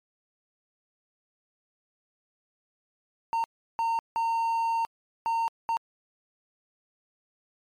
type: tone bursts at uneven times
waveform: triangle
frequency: 915 Hz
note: A#5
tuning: 32 cents flat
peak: -22 dBFS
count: 5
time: 3.33-3.44 / 3.79-3.99 / 4.16-4.85 / 5.26-5.48 / 5.69-5.77 s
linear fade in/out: 0 ms
effects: MP3 96 kbps